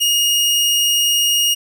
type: tone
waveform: sawtooth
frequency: 2862 Hz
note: F7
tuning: 42 cents sharp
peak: -10 dBFS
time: 0-1.55 s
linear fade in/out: 20 ms
effects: none